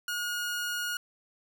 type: tone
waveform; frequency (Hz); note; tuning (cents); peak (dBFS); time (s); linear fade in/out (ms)
sawtooth; 1438; F#6; -50; -27; 0.08-0.97; 2
effects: none